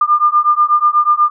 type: beating tone pair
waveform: sine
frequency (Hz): 1199 / 1207.2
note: D6 / D6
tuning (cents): +36 / +47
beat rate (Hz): 8.2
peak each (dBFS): -12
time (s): 0.01-1.3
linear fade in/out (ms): 5
effects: none